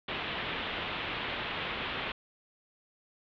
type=low-pass noise; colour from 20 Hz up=white; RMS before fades=-36 dBFS; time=0.08-2.12 s; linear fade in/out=5 ms; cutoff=3500 Hz; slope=48 dB/octave; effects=none